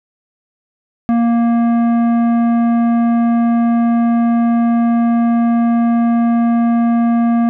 sine tone with tanh clipping, 233.8 Hz, A#3, 5 cents sharp, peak -12 dBFS, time 1.09-7.49 s, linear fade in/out 0 ms, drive 12 dB, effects none

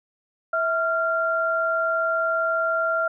sine tone pair together, 653 / 1383.7 Hz, E5 / F6, -17 / -16 cents, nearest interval octave + minor second, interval 1301 cents, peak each -24 / -22 dBFS, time 0.53-3.08 s, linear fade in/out 5 ms, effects none

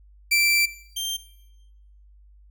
sawtooth tone pair in turn, 2342 / 3162 Hz, D7 / G7, -5 / +14 cents, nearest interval perfect fourth, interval 519 cents, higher second, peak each -14 / -23 dBFS, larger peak first, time 0.31-0.66 / 0.96-1.17 s, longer first, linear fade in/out 10 ms, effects noise-tail reverb RT60 1.0 s tail -19 dB re dry + added 50 Hz sine -49 dBFS peak until 2.5 s

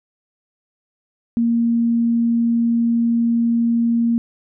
sine tone, 233.1 Hz, A#3, in tune, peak -14 dBFS, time 1.37-4.18 s, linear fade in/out 0 ms, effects none

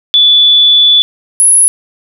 sine tone pair in turn, 3460 / 10531 Hz, A7 / E9, -30 / -3 cents, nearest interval octave + perfect fifth, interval 1927 cents, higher second, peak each -3 dBFS, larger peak neither, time 0.14-1.02 / 1.4-1.68 s, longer first, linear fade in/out 0 ms, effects none

